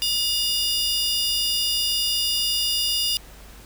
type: tone cluster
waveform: 40% pulse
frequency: 2858 / 3576 / 4893 Hz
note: F7 / A7 / D#8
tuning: +39 / +27 / -30 cents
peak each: -24 / -27 / -23 dBFS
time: 0.02-3.17 s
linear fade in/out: 0 ms
effects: added 50 Hz sine -44 dBFS peak until 3.65 s + pink hiss -47 dBFS RMS until 3.65 s